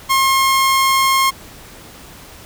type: tone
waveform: sawtooth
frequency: 1072 Hz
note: C6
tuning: 42 cents sharp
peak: -8 dBFS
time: 0.09-1.31 s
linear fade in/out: 20 ms
effects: pink hiss -39 dBFS RMS until 2.45 s